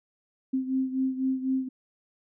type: beating tone pair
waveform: sine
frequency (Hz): 261.6 / 265.6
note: C4 / C4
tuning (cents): 0 / +26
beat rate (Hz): 4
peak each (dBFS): -26 / -31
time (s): 0.53-1.69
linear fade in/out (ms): 10
effects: none